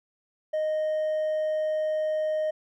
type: tone with hard clipping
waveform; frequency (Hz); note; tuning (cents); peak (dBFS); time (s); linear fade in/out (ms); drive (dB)
sine; 620; D#5; -6; -25; 0.53-2.51; 10; 2
effects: none